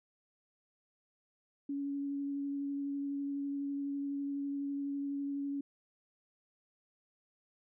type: tone with vibrato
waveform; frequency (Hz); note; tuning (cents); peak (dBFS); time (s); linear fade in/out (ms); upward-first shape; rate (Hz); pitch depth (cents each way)
sine; 281; C#4; +24; -34; 1.69-5.61; 5; sine; 12; 10
effects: none